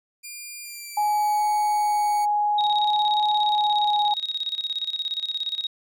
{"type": "tone with pitch glide", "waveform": "10% pulse", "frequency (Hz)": [2400, 2239], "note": ["D7", "C#7"], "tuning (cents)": [37, 17], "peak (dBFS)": -27, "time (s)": [0.23, 2.26], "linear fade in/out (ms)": 20, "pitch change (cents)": -120, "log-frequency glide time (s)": [0.63, 1.44]}
{"type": "tone with vibrato", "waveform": "sine", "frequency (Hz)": 837, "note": "G#5", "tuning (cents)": 13, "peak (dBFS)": -19, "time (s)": [0.97, 4.14], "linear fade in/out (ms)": 5, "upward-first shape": "sine", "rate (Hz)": 0.55, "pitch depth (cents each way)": 9}
{"type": "tone with tremolo", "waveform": "sine", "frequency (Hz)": 3770, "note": "A#7", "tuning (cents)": 19, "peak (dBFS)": -23, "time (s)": [2.58, 5.67], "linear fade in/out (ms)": 5, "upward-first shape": "square", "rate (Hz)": 17, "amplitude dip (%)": 75}
{"effects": []}